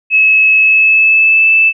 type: tone with pitch glide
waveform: sine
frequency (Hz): 2584 to 2634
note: E7 to E7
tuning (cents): -35 to -2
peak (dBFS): -5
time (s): 0.1-1.73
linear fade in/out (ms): 50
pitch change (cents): +33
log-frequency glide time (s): 0.58-1.49
effects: none